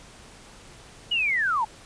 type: linear sweep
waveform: sine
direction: down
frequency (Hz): 2960 to 830.6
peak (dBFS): -21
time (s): 1.11-1.65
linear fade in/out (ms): 10
effects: pink hiss -48 dBFS RMS until 1.85 s + resampled to 22050 Hz